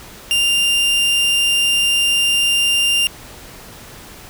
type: tone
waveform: 40% pulse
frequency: 2794 Hz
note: F7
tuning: in tune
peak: -12 dBFS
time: 0.31-3.07 s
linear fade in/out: 0 ms
effects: pink hiss -38 dBFS RMS until 4.29 s